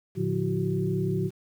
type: tone cluster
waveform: sine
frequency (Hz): 112.3 / 145.6 / 178.3 / 339.7 / 376.6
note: A2 / D3 / F3 / F4 / F#4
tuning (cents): +36 / -15 / +36 / -48 / +31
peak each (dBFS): -31 / -30 / -29 / -37 / -30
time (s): 0.15-1.31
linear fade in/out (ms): 50
effects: 9-bit